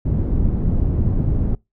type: low-pass noise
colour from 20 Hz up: pink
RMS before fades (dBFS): -18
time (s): 0.05-1.55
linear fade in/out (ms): 5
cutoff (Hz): 210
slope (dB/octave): 12
effects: noise-tail reverb RT60 0.2 s tail -24 dB re dry